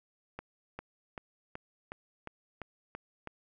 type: accelerating click train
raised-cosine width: 0.5 ms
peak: -25 dBFS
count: 9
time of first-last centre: 0.39-3.273 s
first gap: 400 ms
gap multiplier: 0.97
effects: none